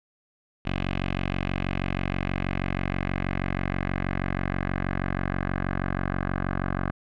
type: tone with low-pass filter sweep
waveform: 10% pulse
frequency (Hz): 46.25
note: F#1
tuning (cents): 0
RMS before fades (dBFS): -28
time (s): 0.65-6.91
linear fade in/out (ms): 10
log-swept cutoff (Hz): 2800 to 1500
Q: 2.5
effects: none